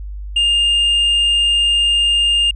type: tone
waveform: triangle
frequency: 2815 Hz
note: F7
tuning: 13 cents sharp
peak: -10 dBFS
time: 0.36-2.51 s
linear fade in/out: 5 ms
effects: added 50 Hz sine -25 dBFS peak until 2.55 s + resampled to 22050 Hz